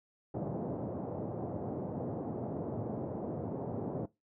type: band-pass noise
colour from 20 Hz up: pink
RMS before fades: -38 dBFS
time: 0.34-4.06 s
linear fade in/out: 5 ms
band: 110 to 710 Hz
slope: 24 dB/octave
effects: noise-tail reverb RT60 0.2 s tail -20 dB re dry